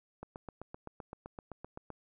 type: click train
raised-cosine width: 1 ms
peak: -29 dBFS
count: 14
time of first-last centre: 0.23-1.903 s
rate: 7.77 Hz
effects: none